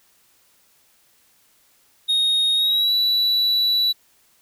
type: tone with pitch glide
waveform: triangle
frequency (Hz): 3729 to 3942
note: A#7 to B7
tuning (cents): 0 to -4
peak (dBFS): -15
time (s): 2.08-3.93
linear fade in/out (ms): 20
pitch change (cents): +96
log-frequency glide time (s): 2.55-2.93
effects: white hiss -59 dBFS RMS until 4.41 s

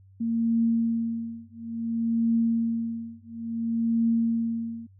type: tone with tremolo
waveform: sine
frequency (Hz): 229.5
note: A#3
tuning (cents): -27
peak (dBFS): -19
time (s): 0.2-4.87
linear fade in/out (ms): 10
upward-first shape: triangle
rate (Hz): 0.58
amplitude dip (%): 100
effects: added 96 Hz sine -51 dBFS peak until 4.99 s

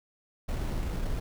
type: noise with sample-and-hold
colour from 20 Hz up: brown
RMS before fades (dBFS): -31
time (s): 0.48-1.2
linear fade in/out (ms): 10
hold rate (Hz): 4900
effects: none

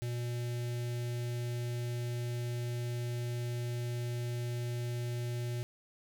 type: tone with notch filter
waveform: square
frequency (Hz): 120.6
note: B2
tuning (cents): -41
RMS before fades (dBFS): -36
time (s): 0.02-5.63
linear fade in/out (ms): 0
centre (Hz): 1100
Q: 0.94
effects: none

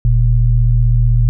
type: tone pair together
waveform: sine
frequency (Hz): 42.11 / 117.9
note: E1 / A#2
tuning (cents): +38 / +20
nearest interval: octave + tritone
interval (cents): 1782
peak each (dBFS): -11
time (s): 0.05-1.29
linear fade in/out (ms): 0
effects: none

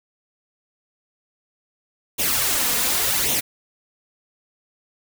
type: noise with flanger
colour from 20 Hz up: white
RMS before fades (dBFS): -21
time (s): 2.18-3.41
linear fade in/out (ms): 20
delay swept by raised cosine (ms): 0.31 to 4.21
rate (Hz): 0.88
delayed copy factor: +0.6
effects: none

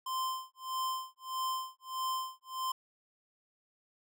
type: tone with tremolo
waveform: square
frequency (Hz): 1040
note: C6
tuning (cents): -11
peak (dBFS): -32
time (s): 0.06-2.72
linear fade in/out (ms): 5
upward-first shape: sine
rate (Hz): 1.6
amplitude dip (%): 100
effects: none

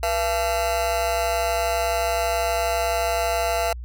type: tone with amplitude modulation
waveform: 40% pulse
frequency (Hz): 678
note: E5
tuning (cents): +49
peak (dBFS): -16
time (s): 0.03-3.73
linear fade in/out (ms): 2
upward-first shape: sine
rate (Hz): 193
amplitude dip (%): 90
effects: added 60 Hz sine -31 dBFS peak until 3.84 s

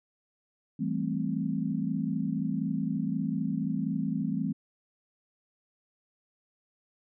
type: chord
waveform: sine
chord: A minor seventh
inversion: second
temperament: equal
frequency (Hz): 164.81 / 196 / 220 / 261.6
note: E3 / G3 / A3 / C4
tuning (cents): 0 / 0 / 0 / 0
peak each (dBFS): -33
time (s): 0.79-4.53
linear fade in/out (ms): 10
effects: none

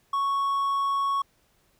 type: tone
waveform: triangle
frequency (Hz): 1108.7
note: C#6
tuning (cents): 0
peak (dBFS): -21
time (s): 0.13-1.22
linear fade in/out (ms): 5
effects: pink hiss -66 dBFS RMS until 1.79 s

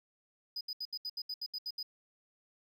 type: tone bursts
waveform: triangle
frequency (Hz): 4978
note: D#8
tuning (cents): 0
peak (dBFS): -35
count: 11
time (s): 0.56-1.829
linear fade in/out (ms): 5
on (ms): 49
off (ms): 73
effects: none

